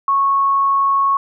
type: tone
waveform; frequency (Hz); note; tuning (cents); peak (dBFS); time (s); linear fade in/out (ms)
sine; 1102; C#6; -11; -12; 0.08-1.17; 2
effects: none